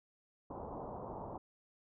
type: low-pass noise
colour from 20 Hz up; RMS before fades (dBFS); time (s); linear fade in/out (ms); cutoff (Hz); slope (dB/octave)
white; -45; 0.5-1.38; 5; 1000; 48
effects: none